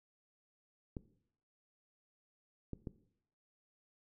clicks, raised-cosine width 3 ms, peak -28 dBFS, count 3, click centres 0.968 / 2.733 / 2.872 s, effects noise-tail reverb RT60 0.7 s tail -17 dB re dry

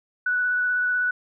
sine tone with vibrato, 1480 Hz, F#6, in tune, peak -20 dBFS, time 0.26-1.11 s, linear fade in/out 5 ms, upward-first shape square, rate 16 Hz, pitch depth 9 cents each way, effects none

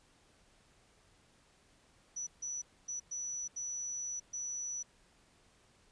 sine tone bursts at uneven times, 5920 Hz, F#8, in tune, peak -37 dBFS, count 6, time 2.16-2.27 / 2.42-2.62 / 2.88-3 / 3.11-3.48 / 3.56-4.2 / 4.33-4.83 s, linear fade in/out 10 ms, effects pink hiss -67 dBFS RMS until 5.91 s + resampled to 22050 Hz

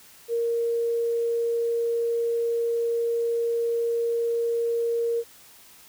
sine tone, 466.2 Hz, A#4, in tune, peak -22 dBFS, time 0.28-5.24 s, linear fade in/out 50 ms, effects white hiss -51 dBFS RMS until 5.88 s

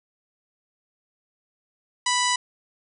harmonic tone, 987.8 Hz, B5, in tune, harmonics 1 / 2 / 3 / 4 / 5 / 6 / 7 / 8 / 9, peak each -24 / -27 / -29 / -30 / -31 / -32 / -32 / -33 / -34 dBFS, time 2.06-2.36 s, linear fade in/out 5 ms, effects none

